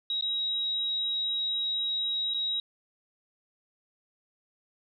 sine tone with dropouts, 3826 Hz, A#7, 44 cents sharp, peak -27 dBFS, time 0.1-2.6 s, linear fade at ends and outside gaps 2 ms, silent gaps 0.211-0.223 / 2.338-2.344 s, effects none

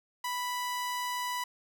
sawtooth tone, 987.8 Hz, B5, in tune, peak -28 dBFS, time 0.24-1.44 s, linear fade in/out 5 ms, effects none

